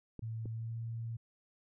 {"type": "clicks", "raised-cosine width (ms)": 3, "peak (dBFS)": -31, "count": 2, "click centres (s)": [0.193, 0.457]}
{"type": "tone with pitch glide", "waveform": "sine", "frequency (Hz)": [112.6, 114.77], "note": ["A2", "A#2"], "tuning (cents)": [40, -27], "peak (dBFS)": -37, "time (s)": [0.22, 1.17], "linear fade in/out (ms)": 10, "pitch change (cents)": 33, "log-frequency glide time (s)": [0.52, 0.76]}
{"effects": []}